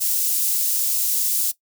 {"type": "high-pass noise", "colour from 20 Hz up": "white", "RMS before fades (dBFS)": -21, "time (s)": [0, 1.52], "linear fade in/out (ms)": 20, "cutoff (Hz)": 6900, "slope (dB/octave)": 12, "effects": ["noise-tail reverb RT60 0.1 s tail -17 dB re dry"]}